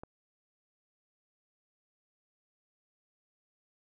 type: click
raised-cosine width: 1 ms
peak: -29 dBFS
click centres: 0.035 s
effects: none

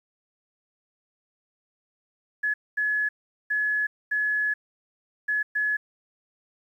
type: tone bursts at uneven times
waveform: sine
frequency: 1700 Hz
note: G#6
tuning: 40 cents sharp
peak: -22 dBFS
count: 6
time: 2.43-2.54 / 2.77-3.09 / 3.5-3.87 / 4.11-4.54 / 5.28-5.43 / 5.55-5.77 s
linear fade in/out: 10 ms
effects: 10-bit

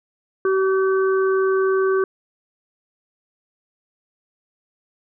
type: harmonic tone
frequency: 382.4 Hz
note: G4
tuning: 43 cents flat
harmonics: 1 / 3 / 4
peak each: -16 / -26 / -28 dBFS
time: 0.45-2.04 s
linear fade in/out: 2 ms
effects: none

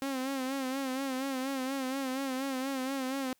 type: tone with vibrato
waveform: sawtooth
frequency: 265.8 Hz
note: C4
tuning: 27 cents sharp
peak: -28 dBFS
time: 0.02-3.33 s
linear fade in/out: 0 ms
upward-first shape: sine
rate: 4.2 Hz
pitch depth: 65 cents each way
effects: white hiss -71 dBFS RMS until 3.39 s

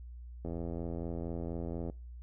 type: click train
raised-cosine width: 2 ms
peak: -26 dBFS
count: 123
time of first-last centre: 0.45-1.899 s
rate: 84.2 Hz
effects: noise-tail reverb RT60 0.4 s tail -25 dB re dry + added 60 Hz sine -44 dBFS peak until 2.22 s

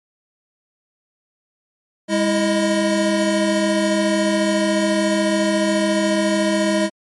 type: tone cluster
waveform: square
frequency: 203.3 / 326.7 / 624 Hz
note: G#3 / E4 / D#5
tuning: -37 / -15 / +5 cents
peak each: -21 dBFS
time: 2.08-6.9 s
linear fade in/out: 50 ms
effects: MP3 48 kbps

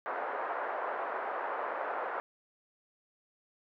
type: band-pass noise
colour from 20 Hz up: pink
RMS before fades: -36 dBFS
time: 0.06-2.2 s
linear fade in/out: 0 ms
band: 510 to 1500 Hz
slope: 24 dB/octave
effects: none

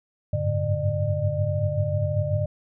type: tone cluster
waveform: sine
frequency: 94 / 101.5 / 106.9 / 142.8 / 600 Hz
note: F#2 / G#2 / A2 / D3 / D5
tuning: +28 / -39 / -49 / -48 / +37 cents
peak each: -28 dBFS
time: 0.33-2.46 s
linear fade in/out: 5 ms
effects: none

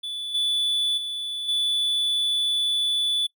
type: tone with level steps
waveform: triangle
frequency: 3466 Hz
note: A7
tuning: 27 cents flat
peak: -27 / -19 / -26 / -19 dBFS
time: 0.03-3.27 s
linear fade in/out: 10 ms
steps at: 0.34 / 0.97 / 1.48 s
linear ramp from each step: 10 ms
effects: noise-tail reverb RT60 0.1 s tail -22 dB re dry

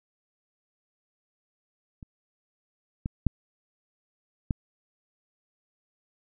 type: clicks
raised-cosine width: 5 ms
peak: -30 / -17 / -9 / -13 dBFS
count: 4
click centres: 2.028 / 3.059 / 3.267 / 4.508 s
effects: none

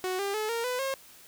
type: tone with pitch steps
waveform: sawtooth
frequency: 370 / 398.9 / 430 / 463.5 / 499.6 / 538.6 Hz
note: F#4 / G4 / A4 / A#4 / B4 / C#5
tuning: 0 / +30 / -40 / -10 / +20 / -50 cents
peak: -25 dBFS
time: 0.04-0.94 s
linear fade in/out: 0 ms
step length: 150 ms
effects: white hiss -53 dBFS RMS until 1.27 s

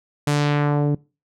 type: tone with low-pass filter sweep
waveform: sawtooth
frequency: 146.3 Hz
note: D3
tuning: 6 cents flat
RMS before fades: -19 dBFS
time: 0.27-0.95 s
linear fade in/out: 5 ms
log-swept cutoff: 11000 to 330 Hz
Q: 1.1
effects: noise-tail reverb RT60 0.3 s tail -23 dB re dry

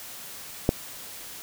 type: click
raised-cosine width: 2 ms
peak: -5 dBFS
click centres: 0.691 s
effects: white hiss -41 dBFS RMS until 1.42 s

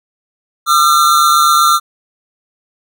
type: tone pair together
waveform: square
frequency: 1205.9 / 1354 Hz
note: D6 / E6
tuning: +45 / +46 cents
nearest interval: major second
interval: 201 cents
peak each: -11 dBFS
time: 0.66-1.8 s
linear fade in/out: 50 ms
effects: none

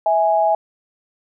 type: tone pair together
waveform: sine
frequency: 652.8 / 830 Hz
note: E5 / G#5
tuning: -17 / -1 cents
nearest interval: major third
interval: 416 cents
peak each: -16 dBFS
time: 0.06-0.55 s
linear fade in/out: 2 ms
effects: none

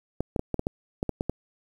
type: clicks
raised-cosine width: 2 ms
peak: -13 dBFS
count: 10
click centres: 0.206 / 0.362 / 0.394 / 0.543 / 0.594 / 0.669 / 1.029 / 1.093 / 1.209 / 1.296 s
effects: 8-bit

